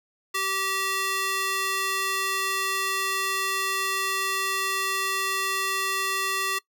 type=tone with high-pass filter; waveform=square; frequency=386.3 Hz; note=G4; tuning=25 cents flat; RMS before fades=-27 dBFS; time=0.34-6.59 s; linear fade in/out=10 ms; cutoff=1200 Hz; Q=0.79; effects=noise-tail reverb RT60 0.1 s tail -21 dB re dry